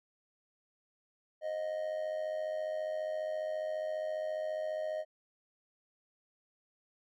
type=tone with amplitude modulation; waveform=triangle; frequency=622.3 Hz; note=D#5; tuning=in tune; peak=-29 dBFS; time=1.41-5.05 s; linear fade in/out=50 ms; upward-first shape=sine; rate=94.7 Hz; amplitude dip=60%; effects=none